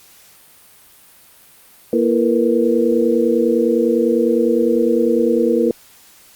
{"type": "tone cluster", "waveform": "sine", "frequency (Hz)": [235.8, 335.3, 455.8, 485.7], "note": ["A#3", "E4", "A#4", "B4"], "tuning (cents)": [20, 30, -39, -29], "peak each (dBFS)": -18, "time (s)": [1.93, 5.71], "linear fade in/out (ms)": 2, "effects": ["white hiss -47 dBFS RMS until 6.35 s", "Opus 48 kbps"]}